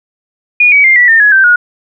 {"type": "tone with pitch steps", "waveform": "sine", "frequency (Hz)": [2447, 2270, 2106, 1953.4, 1812.1, 1681, 1559.4, 1446.6], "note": ["D#7", "C#7", "C7", "B6", "A#6", "G#6", "G6", "F#6"], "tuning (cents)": [-29, 41, 11, -20, -49, 20, -10, -39], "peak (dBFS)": -3, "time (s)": [0.6, 1.56], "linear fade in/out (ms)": 5, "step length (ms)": 120, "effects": []}